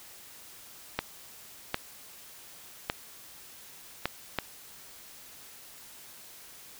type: clicks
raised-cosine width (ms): 0.3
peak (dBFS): -11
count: 5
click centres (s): 0.99 / 1.744 / 2.899 / 4.056 / 4.387
effects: white hiss -50 dBFS RMS until 6.79 s